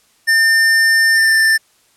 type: tone with pitch glide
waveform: square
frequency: 1800 to 1780.4 Hz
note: A6 to A6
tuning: +39 to +20 cents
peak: -10 dBFS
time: 0.27-1.58 s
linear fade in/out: 20 ms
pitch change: -19 cents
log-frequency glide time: 1.13-1.37 s
effects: white hiss -55 dBFS RMS until 1.96 s + low-pass 11000 Hz 12 dB/octave